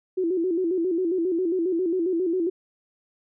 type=tone with vibrato; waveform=sine; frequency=351.8 Hz; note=F4; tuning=13 cents sharp; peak=-21 dBFS; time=0.17-2.5 s; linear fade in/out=10 ms; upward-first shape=square; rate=7.4 Hz; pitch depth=96 cents each way; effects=none